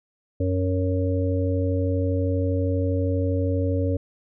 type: harmonic tone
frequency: 92.5 Hz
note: F#2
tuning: in tune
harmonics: 1 / 3 / 5 / 6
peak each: -22 / -27 / -29 / -30 dBFS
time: 0.4-3.97 s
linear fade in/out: 5 ms
effects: none